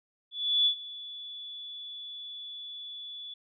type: tone with ADSR envelope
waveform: sine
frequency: 3441 Hz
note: A7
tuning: 39 cents flat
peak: -20 dBFS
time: 0.31-3.34 s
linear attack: 350 ms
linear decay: 88 ms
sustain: -19 dB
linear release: 5 ms
effects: none